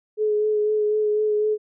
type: tone with vibrato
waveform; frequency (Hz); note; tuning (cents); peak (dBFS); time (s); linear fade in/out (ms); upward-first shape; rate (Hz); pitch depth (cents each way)
sine; 424.5; G#4; +38; -18; 0.17-1.58; 50; sine; 4; 19
effects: none